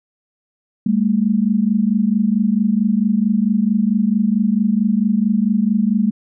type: tone pair together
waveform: sine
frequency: 200 / 224.5 Hz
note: G3 / A3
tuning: +35 / +35 cents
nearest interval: major second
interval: 200 cents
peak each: -16 dBFS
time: 0.86-6.11 s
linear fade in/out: 5 ms
effects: none